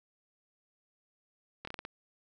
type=slowing click train; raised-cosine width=0.3 ms; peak=-24 dBFS; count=6; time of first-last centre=1.65-1.851 s; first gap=24 ms; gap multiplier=1.26; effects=none